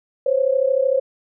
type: tone pair together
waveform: sine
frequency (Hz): 516 / 549.2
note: C5 / C#5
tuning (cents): -24 / -16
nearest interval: minor second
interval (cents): 108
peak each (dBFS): -18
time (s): 0.26-1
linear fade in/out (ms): 5
effects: none